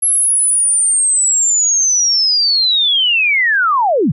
sine linear sweep, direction down, 11175 to 110.7 Hz, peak -10 dBFS, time 0.02-4.12 s, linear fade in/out 10 ms, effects none

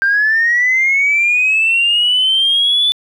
sine linear sweep, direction up, 1568 to 3504 Hz, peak -9 dBFS, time 0.02-2.92 s, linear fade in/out 0 ms, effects tanh soft clip ceiling -6 dBFS + 8-bit

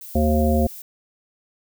violet noise, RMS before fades -38 dBFS, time 0.01-0.82 s, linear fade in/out 2 ms
harmonic tone, 76.3 Hz, D#2, 33 cents flat, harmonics 1 / 3 / 5 / 7 / 9, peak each -19 / -20 / -27 / -24 / -25 dBFS, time 0.15-0.67 s, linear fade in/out 5 ms
effects none

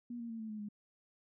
sine tone with pitch steps, 240 / 233.2 / 226.5 / 220.1 / 213.8 / 207.7 Hz, B3 / A#3 / A#3 / A3 / A3 / G#3, -49 / +1 / -50 / +1 / -49 / 0 cents, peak -40 dBFS, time 0.1-0.688 s, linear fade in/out 5 ms, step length 98 ms, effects none

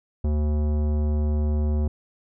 sine tone with tanh clipping, 75 Hz, D2, 37 cents sharp, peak -22 dBFS, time 0.24-1.88 s, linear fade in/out 5 ms, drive 16 dB, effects none

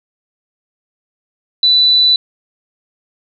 sine tone, 3979 Hz, B7, 12 cents sharp, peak -7 dBFS, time 1.63-2.16 s, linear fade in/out 2 ms, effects none

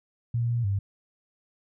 sine tone with pitch steps, 118.1 / 118.8 / 99.1 Hz, A#2 / A#2 / G2, +23 / +33 / +19 cents, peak -23 dBFS, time 0.34-0.79 s, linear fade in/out 5 ms, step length 150 ms, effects none

